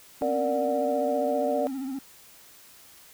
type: tone with vibrato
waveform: triangle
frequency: 267 Hz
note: C4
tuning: 35 cents sharp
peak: -28 dBFS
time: 0.21-1.99 s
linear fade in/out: 5 ms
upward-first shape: sine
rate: 15 Hz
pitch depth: 71 cents each way
type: chord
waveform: sine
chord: Bb augmented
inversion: none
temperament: equal with one note detuned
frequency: 466.2 / 587.3 / 731.5 Hz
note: Bb4 / D5 / F#5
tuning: 0 / 0 / -20 cents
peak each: -30 / -26 / -30 dBFS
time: 0.22-1.67 s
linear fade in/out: 0 ms
effects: white hiss -52 dBFS RMS until 3.13 s